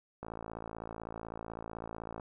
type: click train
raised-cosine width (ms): 1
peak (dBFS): -27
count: 111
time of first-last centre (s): 0.23-2.198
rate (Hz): 55.9
effects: none